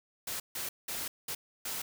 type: noise bursts at uneven times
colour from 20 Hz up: white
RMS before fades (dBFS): -37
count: 5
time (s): 0.27-0.4 / 0.55-0.69 / 0.88-1.08 / 1.28-1.35 / 1.65-1.82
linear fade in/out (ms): 5
effects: none